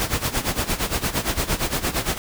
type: noise with tremolo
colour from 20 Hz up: pink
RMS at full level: -21 dBFS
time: 0-2.18 s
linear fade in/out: 0 ms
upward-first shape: sine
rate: 8.7 Hz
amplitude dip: 80%
effects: none